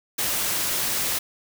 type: noise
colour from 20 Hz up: white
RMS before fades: -25 dBFS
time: 0.18-1.19 s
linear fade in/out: 10 ms
effects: none